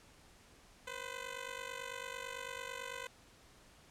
10% pulse ring-modulated tone, 507 Hz, B4, 45 cents sharp, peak -31 dBFS, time 0.87-3.07 s, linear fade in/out 2 ms, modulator 24.5 Hz, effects pink hiss -62 dBFS RMS until 3.9 s + low-pass 10000 Hz 12 dB/octave

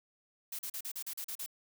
blue noise bursts, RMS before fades -40 dBFS, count 9, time 0.52-1.462 s, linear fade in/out 5 ms, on 70 ms, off 39 ms, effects none

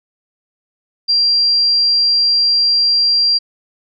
sine tone, 4745 Hz, D8, 17 cents sharp, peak -10 dBFS, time 1.08-3.39 s, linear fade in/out 20 ms, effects none

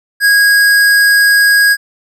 sine tone with hard clipping, 1645 Hz, G#6, 17 cents flat, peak -7 dBFS, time 0.2-1.77 s, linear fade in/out 50 ms, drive 17 dB, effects none

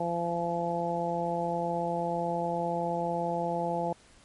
harmonic tone, 171 Hz, F3, 36 cents flat, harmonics 1 / 2 / 3 / 4 / 5, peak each -35 / -37 / -33 / -33 / -33 dBFS, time 0-3.93 s, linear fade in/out 5 ms, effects pink hiss -58 dBFS RMS until 4.24 s + MP3 48 kbps

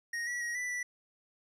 square tone with pitch steps, 1869 / 1940 / 1895 / 1980 / 1965 Hz, A#6 / B6 / A#6 / B6 / B6, +4 / -31 / +28 / +4 / -9 cents, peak -34 dBFS, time 0.13-0.83 s, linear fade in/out 5 ms, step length 140 ms, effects low-pass 9000 Hz 12 dB/octave

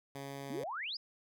10% pulse tone, 138.59 Hz, C#3, in tune, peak -34 dBFS, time 0.15-0.64 s, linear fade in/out 2 ms
sine exponential sweep, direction up, 236.3 to 5274 Hz, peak -37 dBFS, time 0.5-0.97 s, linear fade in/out 5 ms
effects none

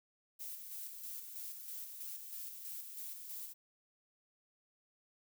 violet noise with tremolo, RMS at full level -45 dBFS, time 0.39-3.54 s, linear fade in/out 20 ms, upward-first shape square, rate 3.1 Hz, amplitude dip 40%, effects none

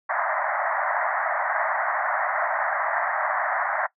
pink band-pass noise, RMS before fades -25 dBFS, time 0.09-3.87 s, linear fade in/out 10 ms, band 610 to 2000 Hz, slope 96 dB/octave, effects noise-tail reverb RT60 0.1 s tail -20 dB re dry

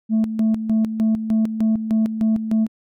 sine tone with tremolo, 220.2 Hz, A3, 2 cents sharp, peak -12 dBFS, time 0.09-2.68 s, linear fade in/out 50 ms, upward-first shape square, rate 3.3 Hz, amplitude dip 70%, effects tanh soft clip ceiling -13 dBFS

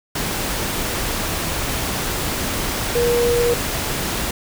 sine tone in noise, 477.5 Hz, A#4, 42 cents sharp, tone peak -15 dBFS, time 2.95-3.54 s, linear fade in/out 5 ms, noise pink, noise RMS -23 dBFS, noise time 0.15-4.31 s, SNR +5 dB, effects none

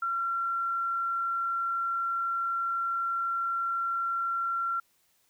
sine tone, 1366 Hz, F6, 39 cents flat, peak -27 dBFS, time 0.02-4.8 s, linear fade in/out 5 ms, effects white hiss -69 dBFS RMS until 5.29 s

